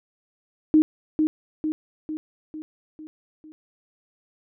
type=tone with echo; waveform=sine; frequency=310 Hz; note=D#4; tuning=6 cents flat; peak=-12 dBFS; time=0.74-0.82 s; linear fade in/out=0 ms; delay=450 ms; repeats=6; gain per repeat=-5 dB; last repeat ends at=3.52 s; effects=none